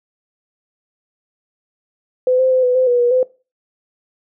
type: tone with pitch steps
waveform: sine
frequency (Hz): 507 / 519 / 514 / 498.1 / 514 / 487.3 / 482.3 / 510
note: B4 / C5 / C5 / B4 / C5 / B4 / B4 / C5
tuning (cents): +45 / -14 / -31 / +15 / -31 / -23 / -41 / -44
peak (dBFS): -11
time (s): 2.27-3.23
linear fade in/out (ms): 2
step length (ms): 120
effects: noise-tail reverb RT60 0.3 s tail -20 dB re dry